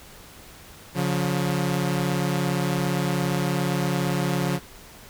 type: tone pair together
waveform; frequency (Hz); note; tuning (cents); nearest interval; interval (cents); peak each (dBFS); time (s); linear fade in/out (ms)
sawtooth; 141.5 / 178.9; C#3 / F3; +36 / +42; major third; 406; -21; 0.94-4.6; 50
effects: pink hiss -46 dBFS RMS until 5.09 s